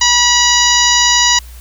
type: harmonic tone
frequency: 971 Hz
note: B5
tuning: 30 cents flat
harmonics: 1 / 2 / 3 / 4 / 5 / 6 / 7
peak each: -16 / -16 / -16 / -16 / -16 / -16 / -16 dBFS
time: 0.01-1.39 s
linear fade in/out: 5 ms
effects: added 60 Hz sine -31 dBFS peak until 1.6 s + white hiss -42 dBFS RMS until 1.6 s